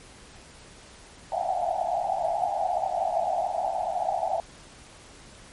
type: band-pass noise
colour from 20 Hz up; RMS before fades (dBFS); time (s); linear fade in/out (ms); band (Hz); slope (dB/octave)
pink; -27; 1.32-4.4; 2; 650 to 820; 96
effects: pink hiss -49 dBFS RMS until 5.52 s + MP3 48 kbps